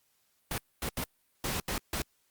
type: noise bursts at uneven times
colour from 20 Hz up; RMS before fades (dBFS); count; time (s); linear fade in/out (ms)
pink; -33; 6; 0.51-0.58 / 0.82-0.89 / 0.97-1.04 / 1.44-1.6 / 1.68-1.78 / 1.93-2.02; 2
effects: white hiss -72 dBFS RMS until 2.3 s + Opus 48 kbps